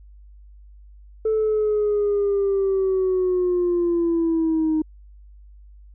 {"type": "linear sweep", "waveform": "sine", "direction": "down", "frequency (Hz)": [440, 310.4], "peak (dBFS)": -16, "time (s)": [1.25, 4.82], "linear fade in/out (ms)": 5, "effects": ["tanh soft clip ceiling -15 dBFS", "added 50 Hz sine -43 dBFS peak until 5.94 s"]}